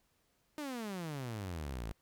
sawtooth exponential sweep, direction down, 309.4 to 50.9 Hz, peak -35 dBFS, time 0.58-1.92 s, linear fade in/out 0 ms, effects pink hiss -75 dBFS RMS until 2.01 s

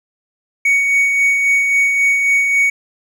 triangle tone with tremolo, 2236 Hz, C#7, 14 cents sharp, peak -8 dBFS, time 0.65-2.7 s, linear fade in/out 5 ms, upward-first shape sine, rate 3.7 Hz, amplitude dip 35%, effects none

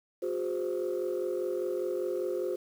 sine tone cluster, 360.4 / 405.4 / 519 Hz, F#4 / G#4 / C5, -45 / -42 / -14 cents, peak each -31 / -34 / -33 dBFS, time 0.22-2.56 s, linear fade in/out 10 ms, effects tanh soft clip ceiling -24 dBFS + 9-bit

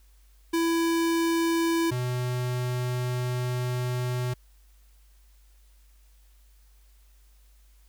square tone pair in turn, 332.5 / 124.55 Hz, E4 / B2, +15 / +15 cents, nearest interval octave + perfect fourth, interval 1700 cents, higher first, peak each -23 / -27 dBFS, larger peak first, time 0.53-1.91 / 1.91-4.34 s, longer second, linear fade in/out 10 ms, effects added 50 Hz sine -54 dBFS peak until 7.88 s + white hiss -66 dBFS RMS until 7.88 s

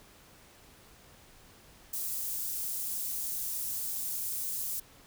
white high-pass noise, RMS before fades -35 dBFS, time 1.93-4.8 s, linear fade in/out 5 ms, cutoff 8300 Hz, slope 12 dB/octave, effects pink hiss -57 dBFS RMS until 5.06 s

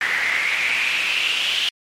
pink noise with band-pass filter sweep, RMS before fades -21 dBFS, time 0.01-1.69 s, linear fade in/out 2 ms, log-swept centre 1900 to 3100 Hz, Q 6, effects MP3 64 kbps

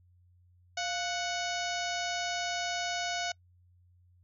harmonic tone with a mistuned harmonic, 740 Hz, F#5, in tune, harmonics 1 / 2 / 3 / 4 / 5 / 6 / 7 / 8 / 9, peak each -35 / -38 / -40 / -41 / -42 / -43 / -43 / -44 / -45 dBFS, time 0.77-3.32 s, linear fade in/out 5 ms, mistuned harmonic 1, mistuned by -100 cents, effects noise-tail reverb RT60 0.1 s tail -26 dB re dry + added 89 Hz sine -60 dBFS peak until 4.23 s

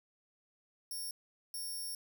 5% pulse tone bursts at uneven times, 5500 Hz, F8, 27 cents flat, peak -33 dBFS, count 2, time 0.91-1.11 / 1.54-1.95 s, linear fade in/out 2 ms, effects none

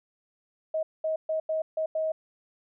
sine tone bursts at uneven times, 633 Hz, D#5, 30 cents sharp, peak -25 dBFS, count 6, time 0.74-0.83 / 1.04-1.16 / 1.29-1.4 / 1.49-1.62 / 1.77-1.86 / 1.95-2.12 s, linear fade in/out 5 ms, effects none

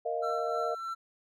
sine chord, Bb suspended fourth, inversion none, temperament equal, 466.2 / 622.3 / 698.5 Hz, Bb4 / Eb5 / F5, 0 / 0 / 0 cents, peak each -34 dBFS, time 0.05-0.75 s, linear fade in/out 10 ms
triangle tone with tremolo, 1344 Hz, E6, 33 cents sharp, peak -31 dBFS, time 0.22-0.95 s, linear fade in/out 20 ms, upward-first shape sine, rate 3.2 Hz, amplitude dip 40%
effects none

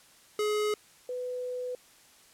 square / sine tone pair in turn, 421.7 / 498.7 Hz, G#4 / B4, +26 / +17 cents, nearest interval minor third, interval 291 cents, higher second, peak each -27 / -32 dBFS, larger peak first, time 0.39-0.74 / 1.09-1.75 s, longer second, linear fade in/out 2 ms, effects white hiss -58 dBFS RMS until 2.33 s + low-pass 11000 Hz 12 dB/octave

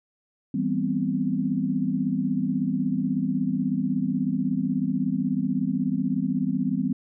sine chord, C major seventh, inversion first, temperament just, 163.52 / 196.22 / 245.3 / 261.6 Hz, E3 / G3 / B3 / C4, -14 / +2 / -12 / 0 cents, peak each -30 / -27 / -28 / -27 dBFS, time 0.54-6.93 s, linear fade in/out 5 ms, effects none

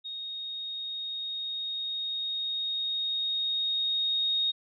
sine tone with level ramp, 3729 Hz, A#7, in tune, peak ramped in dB -35 to -24 dBFS, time 0.04-4.52 s, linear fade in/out 20 ms, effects none

